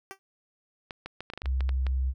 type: tone with exponential decay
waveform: 10% pulse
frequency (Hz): 387.8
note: G4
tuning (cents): -19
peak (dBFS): -27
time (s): 0.11-0.19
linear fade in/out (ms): 0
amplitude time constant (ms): 16
type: clicks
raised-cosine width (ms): 0.3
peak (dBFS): -21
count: 11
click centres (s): 0.908 / 1.06 / 1.206 / 1.301 / 1.336 / 1.376 / 1.419 / 1.458 / 1.607 / 1.692 / 1.867
type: tone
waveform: sine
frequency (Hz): 65.2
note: C2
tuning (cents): -5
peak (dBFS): -24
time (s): 1.43-2.14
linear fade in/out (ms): 50
effects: none